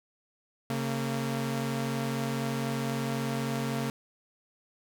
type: tone pair together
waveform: sawtooth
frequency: 136.31 / 228.7 Hz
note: C#3 / A#3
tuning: -29 / -33 cents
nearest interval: major sixth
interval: 896 cents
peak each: -28 dBFS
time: 0.7-3.9 s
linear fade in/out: 0 ms
effects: none